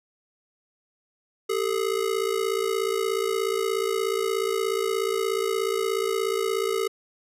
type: ring-modulated tone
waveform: square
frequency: 419.4 Hz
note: G#4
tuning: 17 cents sharp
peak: -21 dBFS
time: 1.49-6.88 s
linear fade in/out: 10 ms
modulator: 28.4 Hz
effects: resampled to 32000 Hz